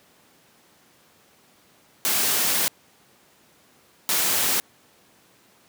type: noise bursts at uneven times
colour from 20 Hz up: white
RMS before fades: -22 dBFS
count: 2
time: 2.05-2.68 / 4.09-4.6 s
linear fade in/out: 0 ms
effects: pink hiss -57 dBFS RMS until 5.68 s + high-pass 150 Hz 12 dB/octave